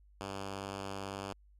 5% pulse tone, 98 Hz, G2, in tune, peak -28 dBFS, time 0.21-1.33 s, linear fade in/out 0 ms, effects added 50 Hz sine -59 dBFS peak until 1.59 s + low-pass 9000 Hz 12 dB/octave

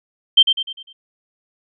sine tone with echo, 3135 Hz, G7, 1 cent flat, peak -5 dBFS, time 0.37-0.43 s, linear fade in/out 10 ms, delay 100 ms, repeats 5, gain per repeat -7 dB, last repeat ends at 0.93 s, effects none

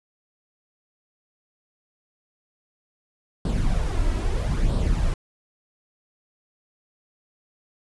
brown noise with flanger, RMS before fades -22 dBFS, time 3.45-5.14 s, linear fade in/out 2 ms, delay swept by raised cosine 0.22 to 3.12 ms, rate 0.77 Hz, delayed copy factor +0.55, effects resampled to 24000 Hz

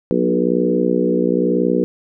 harmonic tone with a mistuned harmonic, 61 Hz, B1, 21 cents flat, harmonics 3 / 4 / 5 / 6 / 7 / 8, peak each -21 / -21 / -21 / -21 / -21 / -21 dBFS, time 0.11-1.84 s, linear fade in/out 0 ms, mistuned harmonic 4, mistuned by -18 cents, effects none

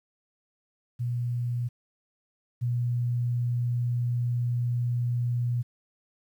sine tone pair in turn, 121 / 121 Hz, B2 / B2, -35 / -35 cents, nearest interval unison, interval 0 cents, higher neither, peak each -26 / -24 dBFS, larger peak second, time 0.99-1.69 / 2.61-5.63 s, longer second, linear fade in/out 20 ms, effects 10-bit

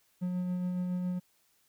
triangle tone with tremolo, 180.3 Hz, F#3, 45 cents flat, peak -27 dBFS, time 0.21-1.2 s, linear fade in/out 20 ms, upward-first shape sine, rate 7.2 Hz, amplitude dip 25%, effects white hiss -70 dBFS RMS until 1.68 s

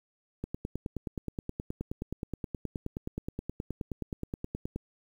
click train, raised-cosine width 3 ms, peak -21 dBFS, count 42, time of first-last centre 0.44-4.76 s, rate 9.49 Hz, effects 9-bit

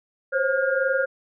sine tone cluster, 518 / 540 / 1424 / 1617 Hz, C5 / C#5 / F6 / G#6, -17 / -45 / +33 / -47 cents, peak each -26 / -23 / -25 / -29 dBFS, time 0.32-1.06 s, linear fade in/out 20 ms, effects none

